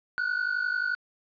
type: tone pair together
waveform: triangle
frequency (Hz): 1448.6 / 1500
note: F#6 / F#6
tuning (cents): -37 / +23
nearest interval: minor second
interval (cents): 60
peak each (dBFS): -27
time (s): 0.18-0.95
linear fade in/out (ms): 0
effects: resampled to 11025 Hz + 10-bit